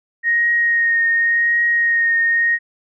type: tone with vibrato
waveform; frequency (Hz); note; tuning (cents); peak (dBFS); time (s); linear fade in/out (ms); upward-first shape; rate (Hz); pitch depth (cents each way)
sine; 1864.7; A#6; 0; -13; 0.23-2.59; 50; triangle; 0.89; 20
effects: none